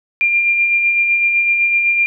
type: tone with tremolo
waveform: sine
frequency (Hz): 2392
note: D7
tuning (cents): +31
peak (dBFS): -10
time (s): 0.21-2.06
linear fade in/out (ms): 0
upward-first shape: sine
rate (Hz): 7.9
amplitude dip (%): 35
effects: none